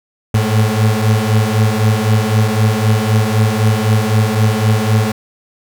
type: beating tone pair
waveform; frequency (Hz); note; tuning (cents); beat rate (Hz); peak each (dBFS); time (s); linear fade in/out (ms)
35% pulse; 106.5 / 110.4; G#2 / A2; +44 / +6; 3.9; -12; 0.34-5.12; 5
effects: none